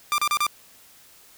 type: tone bursts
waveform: sawtooth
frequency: 1188 Hz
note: D6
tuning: 20 cents sharp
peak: -16 dBFS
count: 4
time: 0.12-0.466 s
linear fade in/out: 0 ms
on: 61 ms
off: 34 ms
effects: white hiss -52 dBFS RMS until 1.37 s